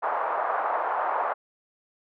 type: band-pass noise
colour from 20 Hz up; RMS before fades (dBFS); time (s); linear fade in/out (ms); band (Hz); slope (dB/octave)
pink; -27; 0.02-1.34; 20; 680 to 1200; 24
effects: none